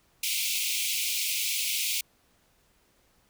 pink high-pass noise, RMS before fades -29 dBFS, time 0.23-2.01 s, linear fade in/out 5 ms, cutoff 2200 Hz, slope 96 dB/octave, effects pink hiss -66 dBFS RMS until 3.29 s

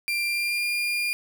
35% pulse tone with pitch glide, 2376 to 2411 Hz, D7 to D7, +20 to +45 cents, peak -22 dBFS, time 0.08-1.13 s, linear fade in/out 0 ms, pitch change +25 cents, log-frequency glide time 0.27-0.66 s, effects none

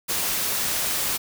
white noise, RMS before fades -25 dBFS, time 0.08-1.18 s, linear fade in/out 20 ms, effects none

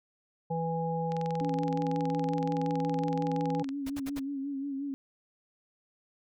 harmonic tone, 164.81 Hz, E3, in tune, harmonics 1 / 3 / 5, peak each -32 / -34 / -34 dBFS, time 0.5-3.63 s, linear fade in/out 10 ms
click train, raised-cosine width 0.2 ms, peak -26 dBFS, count 56, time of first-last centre 1.12-3.69 s, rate 21.4 Hz
sine tone with vibrato, 277.1 Hz, C#4, 1 cent flat, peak -32 dBFS, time 1.41-4.94 s, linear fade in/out 0 ms, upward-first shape sine, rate 5.6 Hz, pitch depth 53 cents each way
pink noise bursts, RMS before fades -42 dBFS, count 4, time 3.86-4.198 s, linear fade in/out 10 ms, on 41 ms, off 58 ms
effects none

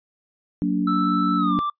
sine chord, Gb augmented, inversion none, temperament just, 185 / 231.2 / 289.1 Hz, Gb3 / Bb3 / D4, 0 / -14 / -27 cents, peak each -23 / -26 / -22 dBFS, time 0.62-1.59 s, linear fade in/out 0 ms
triangle tone with pitch glide, 1318.5 to 1174.6 Hz, E6 to D6, 0 to 0 cents, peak -20 dBFS, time 0.87-1.7 s, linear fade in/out 5 ms, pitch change -200 cents, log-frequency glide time 1.37-1.55 s
effects noise-tail reverb RT60 0.1 s tail -23 dB re dry + resampled to 11025 Hz

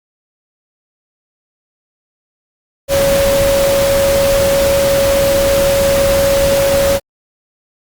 sine tone in noise, 554.4 Hz, C#5, in tune, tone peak -10 dBFS, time 2.88-7 s, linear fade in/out 50 ms, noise pink, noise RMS -18 dBFS, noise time 2.88-7 s, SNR +5 dB, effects Opus 48 kbps

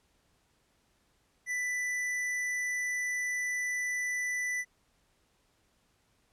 sine tone with hard clipping, 1985 Hz, B6, 8 cents sharp, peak -32 dBFS, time 1.46-4.65 s, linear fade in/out 50 ms, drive 12 dB, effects pink hiss -71 dBFS RMS until 6.32 s + low-pass 11000 Hz 12 dB/octave

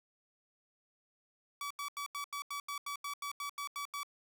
sawtooth tone bursts, 1144 Hz, D6, 46 cents flat, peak -34 dBFS, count 14, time 1.61-4.032 s, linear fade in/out 2 ms, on 95 ms, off 84 ms, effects 12-bit

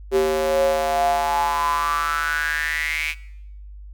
square tone with high-pass filter sweep, 77.78 Hz, D#2, in tune, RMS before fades -21 dBFS, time 0.11-3.15 s, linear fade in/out 50 ms, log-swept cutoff 400 to 2400 Hz, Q 8.3, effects noise-tail reverb RT60 0.8 s tail -20 dB re dry + added 50 Hz sine -36 dBFS peak until 3.93 s

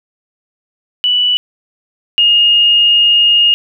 sine tone pair in turn, 2960 / 2848 Hz, F#7 / F7, 0 / +33 cents, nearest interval minor second, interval 67 cents, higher first, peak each -9 / -6 dBFS, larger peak second, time 1.04-1.37 / 2.18-3.54 s, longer second, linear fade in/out 0 ms, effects none

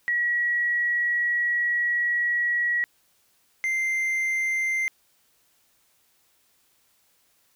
sine / triangle tone pair in turn, 1919 / 2087 Hz, A#6 / C7, +50 / -5 cents, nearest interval minor second, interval 145 cents, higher second, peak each -21 dBFS, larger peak neither, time 0.08-2.84 / 3.64-4.88 s, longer first, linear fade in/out 0 ms, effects white hiss -65 dBFS RMS until 7.55 s

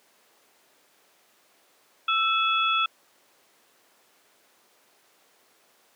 sine tone cluster, 1327 / 2601 / 3385 Hz, E6 / E7 / G#7, +11 / -24 / +32 cents, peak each -23 / -27 / -27 dBFS, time 2.08-2.86 s, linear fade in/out 5 ms, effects pink hiss -61 dBFS RMS until 5.95 s + high-pass 400 Hz 12 dB/octave

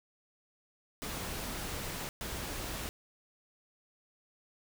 pink noise bursts at uneven times, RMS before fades -39 dBFS, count 2, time 1.02-2.09 / 2.21-2.89 s, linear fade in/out 0 ms, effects none

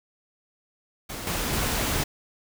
pink noise with level steps, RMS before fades -35 / -28 / -26 dBFS, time 1.09-2.04 s, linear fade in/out 10 ms, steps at 1.27 / 1.53 s, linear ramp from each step 2 ms, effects none

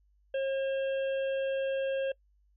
harmonic tone, 539 Hz, C#5, 49 cents flat, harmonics 1 / 3 / 5 / 6, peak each -28 / -43 / -46 / -49 dBFS, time 0.34-2.12 s, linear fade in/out 5 ms, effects noise-tail reverb RT60 0.1 s tail -24 dB re dry + added 50 Hz sine -64 dBFS peak until 2.56 s

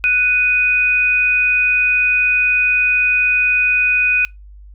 sine tone pair together, 1480 / 2489 Hz, F#6 / D#7, 0 / 0 cents, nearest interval major sixth, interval 900 cents, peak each -21 / -12 dBFS, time 0.04-4.25 s, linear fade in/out 0 ms, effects noise-tail reverb RT60 0.2 s tail -25 dB re dry + added 50 Hz sine -36 dBFS peak until 4.74 s

